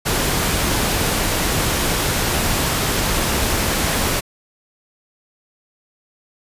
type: noise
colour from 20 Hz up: pink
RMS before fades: -19 dBFS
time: 0.05-4.21 s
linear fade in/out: 20 ms
effects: resampled to 32000 Hz